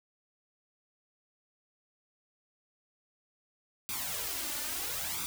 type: noise with flanger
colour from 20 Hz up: white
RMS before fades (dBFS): -36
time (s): 3.89-5.26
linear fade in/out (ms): 0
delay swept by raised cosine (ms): 0.83 to 3.43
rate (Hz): 0.75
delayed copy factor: +0.75
effects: none